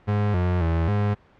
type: tone with pitch steps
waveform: 35% pulse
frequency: 103.6 / 89.4 / 82.4 / 103.1 Hz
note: G#2 / F2 / E2 / G#2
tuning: -4 / +41 / 0 / -12 cents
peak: -18 dBFS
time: 0.07-1.15 s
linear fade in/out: 20 ms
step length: 270 ms
effects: pink hiss -55 dBFS RMS until 1.39 s + low-pass 2000 Hz 12 dB/octave